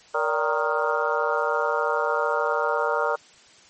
harmonic tone with a mistuned harmonic, 155.56 Hz, D#3, in tune, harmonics 3 / 4 / 5 / 6 / 7 / 8 / 9, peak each -27 / -27 / -32 / -28 / -33 / -29 / -28 dBFS, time 0.14-3.16 s, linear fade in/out 10 ms, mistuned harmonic 4, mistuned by -110 cents, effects white hiss -52 dBFS RMS until 3.69 s + MP3 32 kbps

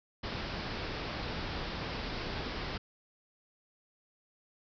pink low-pass noise, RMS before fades -38 dBFS, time 0.23-2.78 s, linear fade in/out 10 ms, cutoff 5300 Hz, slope 96 dB/octave, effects none

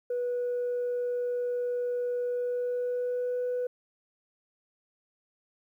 sine tone with pitch glide, 489.1 to 495.1 Hz, B4 to B4, -17 to +4 cents, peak -26 dBFS, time 0.1-3.67 s, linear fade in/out 5 ms, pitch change +21 cents, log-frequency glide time 2.22-3.43 s, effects tanh soft clip ceiling -25 dBFS + 11-bit

